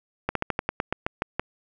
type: slowing click train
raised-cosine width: 0.5 ms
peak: -9 dBFS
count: 11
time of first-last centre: 0.29-1.396 s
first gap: 63 ms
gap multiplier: 1.12
effects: none